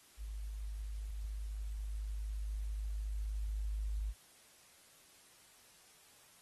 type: tone with level ramp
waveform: sine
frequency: 52 Hz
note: G#1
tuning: 3 cents sharp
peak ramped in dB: -40 to -34 dBFS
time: 0.17-4.14 s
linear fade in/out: 50 ms
effects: white hiss -63 dBFS RMS until 6.41 s + AAC 32 kbps